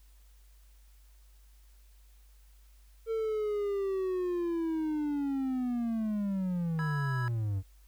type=linear sweep; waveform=triangle; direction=down; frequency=453.6 to 92.5 Hz; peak=-27 dBFS; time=3.06-7.63 s; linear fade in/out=50 ms
type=chord; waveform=triangle; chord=E major; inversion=second; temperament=equal with one note detuned; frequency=987.8 / 1313.9 / 1661.2 Hz; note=B5 / E6 / G#6; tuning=0 / -6 / 0 cents; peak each=-39 / -40 / -37 dBFS; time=6.79-7.28 s; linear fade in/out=0 ms
effects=added 50 Hz sine -55 dBFS peak until 7.87 s + white hiss -68 dBFS RMS until 7.87 s